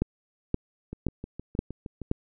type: two click trains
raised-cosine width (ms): 3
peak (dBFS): -11 / -23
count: 5 / 8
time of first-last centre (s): 0.02-2.114 / 0.93-2.017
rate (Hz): 1.91 / 6.44
effects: none